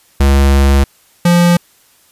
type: tone pair in turn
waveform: square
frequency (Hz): 69 / 173.87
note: C#2 / F3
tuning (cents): -7 / -7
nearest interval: octave + major third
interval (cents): 1600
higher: second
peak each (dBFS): -7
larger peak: neither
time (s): 0.2-0.84 / 1.25-1.57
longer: first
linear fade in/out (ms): 5
effects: white hiss -50 dBFS RMS until 2.11 s + resampled to 32000 Hz